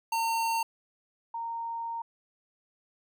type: tone pair in turn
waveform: square / sine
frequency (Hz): 911 / 923.7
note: A#5 / A#5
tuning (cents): -40 / -16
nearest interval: unison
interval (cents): 24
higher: second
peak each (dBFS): -27 / -32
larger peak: first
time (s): 0.12-0.63 / 1.34-2.02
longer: second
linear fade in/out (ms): 5
effects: none